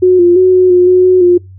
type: tone with pitch steps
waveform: sine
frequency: 366.5 / 349.8 / 370.2 / 367.6 / 358.8 / 365.8 / 368.2 / 354.1 Hz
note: F#4 / F4 / F#4 / F#4 / F4 / F#4 / F#4 / F4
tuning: -16 / +3 / +1 / -11 / +47 / -20 / -8 / +24 cents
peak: -3 dBFS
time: 0.02-1.38 s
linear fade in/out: 10 ms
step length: 170 ms
effects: noise-tail reverb RT60 0.2 s tail -24 dB re dry + added 94 Hz sine -31 dBFS peak until 1.58 s